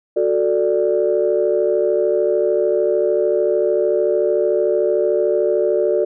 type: chord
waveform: sine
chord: D major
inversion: first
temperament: just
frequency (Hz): 367.1 / 440.5 / 587.3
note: F#4 / A4 / D5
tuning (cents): -14 / +2 / 0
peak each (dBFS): -18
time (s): 0.16-6.05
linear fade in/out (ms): 10
effects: tanh soft clip ceiling -5 dBFS